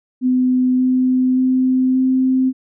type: tone with pitch steps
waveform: sine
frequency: 253.9 / 255.8 / 257.7 / 259.7 Hz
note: B3 / C4 / C4 / C4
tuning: +48 / -39 / -26 / -13 cents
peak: -12 dBFS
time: 0.21-2.53 s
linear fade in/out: 50 ms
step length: 580 ms
effects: none